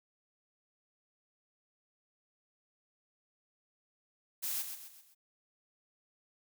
blue noise with echo, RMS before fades -36 dBFS, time 4.42-4.63 s, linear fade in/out 20 ms, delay 130 ms, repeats 4, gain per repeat -7 dB, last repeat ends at 5.15 s, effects none

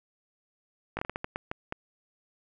slowing click train, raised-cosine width 0.5 ms, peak -17 dBFS, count 10, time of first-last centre 0.97-1.724 s, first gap 19 ms, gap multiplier 1.35, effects none

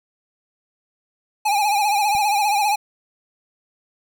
square tone with vibrato, 825 Hz, G#5, 12 cents flat, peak -17 dBFS, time 1.45-2.76 s, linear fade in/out 10 ms, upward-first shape sine, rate 15 Hz, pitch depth 72 cents each way
click, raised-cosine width 5 ms, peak -26 dBFS, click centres 2.151 s
effects none

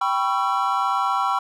triangle chord, C# half-diminished seventh, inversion second, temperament equal with one note detuned, 784 / 987.8 / 1108.7 / 1343.9 Hz, G5 / B5 / C#6 / E6, 0 / 0 / 0 / +33 cents, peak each -23 dBFS, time 0.01-1.39 s, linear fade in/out 5 ms, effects none

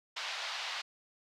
white band-pass noise, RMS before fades -39 dBFS, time 0.16-0.82 s, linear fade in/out 10 ms, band 700 to 4500 Hz, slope 24 dB/octave, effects none

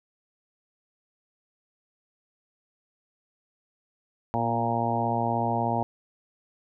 harmonic tone with a mistuned harmonic, 116.54 Hz, A#2, in tune, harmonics 1 / 2 / 3 / 4 / 5 / 6 / 7 / 8, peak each -31 / -31 / -36 / -36 / -34 / -30 / -30 / -31 dBFS, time 4.34-5.83 s, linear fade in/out 0 ms, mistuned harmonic 2, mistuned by +16 cents, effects none

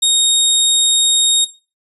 25% pulse tone, 3729 Hz, A#7, in tune, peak -6 dBFS, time 0.02-1.45 s, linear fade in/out 10 ms, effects noise-tail reverb RT60 0.3 s tail -17 dB re dry + resampled to 32000 Hz

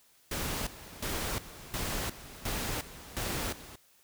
pink noise with tremolo, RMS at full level -34 dBFS, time 0.31-3.76 s, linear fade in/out 5 ms, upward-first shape square, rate 1.4 Hz, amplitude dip 80%, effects white hiss -64 dBFS RMS until 4.03 s

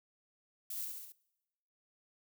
violet noise with echo, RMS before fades -41 dBFS, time 0.7-0.85 s, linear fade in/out 5 ms, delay 68 ms, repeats 4, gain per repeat -3 dB, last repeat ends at 1.122 s, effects noise-tail reverb RT60 1.0 s tail -24 dB re dry

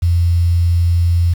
sine tone with quantisation, 86.1 Hz, F2, 24 cents flat, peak -10 dBFS, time 0.02-1.34 s, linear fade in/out 10 ms, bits 6, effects none

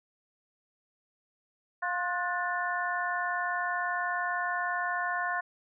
harmonic tone with a mistuned harmonic, 353.4 Hz, F4, 21 cents sharp, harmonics 2 / 3 / 4 / 5, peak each -34 / -34 / -34 / -34 dBFS, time 1.82-5.41 s, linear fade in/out 10 ms, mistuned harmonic 4, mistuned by +58 cents, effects none

